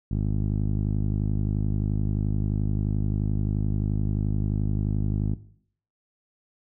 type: tone with low-pass filter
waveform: 10% pulse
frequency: 51.5 Hz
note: G#1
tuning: 14 cents flat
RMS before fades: -25 dBFS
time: 0.11-5.34 s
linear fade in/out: 5 ms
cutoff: 190 Hz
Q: 0.65
effects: noise-tail reverb RT60 0.6 s tail -17 dB re dry